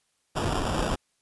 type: noise with sample-and-hold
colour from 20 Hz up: pink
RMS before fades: -27 dBFS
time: 0.35-0.96 s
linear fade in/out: 20 ms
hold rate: 2100 Hz
effects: white hiss -72 dBFS RMS until 1.21 s + resampled to 24000 Hz